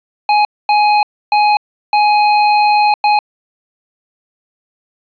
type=tone bursts at uneven times; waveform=square; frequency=836 Hz; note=G#5; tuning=11 cents sharp; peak=-9 dBFS; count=5; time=0.29-0.45 / 0.69-1.03 / 1.32-1.57 / 1.93-2.94 / 3.04-3.19 s; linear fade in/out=2 ms; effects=resampled to 11025 Hz + 8-bit